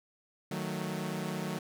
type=chord; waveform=sawtooth; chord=D# diminished; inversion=none; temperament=equal with one note detuned; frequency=155.56 / 185 / 221.1 Hz; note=D#3 / F#3 / A3; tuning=0 / 0 / +9 cents; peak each=-34 / -33 / -36 dBFS; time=0.51-1.59 s; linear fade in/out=5 ms; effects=none